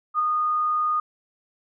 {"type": "tone with ADSR envelope", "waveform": "sine", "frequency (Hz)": 1230, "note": "D#6", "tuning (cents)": -20, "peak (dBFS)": -17, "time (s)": [0.14, 1], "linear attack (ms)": 51, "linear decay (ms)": 9, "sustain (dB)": -3, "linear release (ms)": 4, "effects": []}